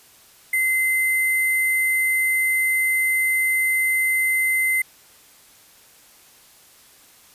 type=tone with sample-and-hold; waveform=sine; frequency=2065 Hz; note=C7; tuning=23 cents flat; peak=-17 dBFS; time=0.53-4.82 s; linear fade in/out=5 ms; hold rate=11025 Hz; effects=white hiss -51 dBFS RMS until 7.34 s + resampled to 32000 Hz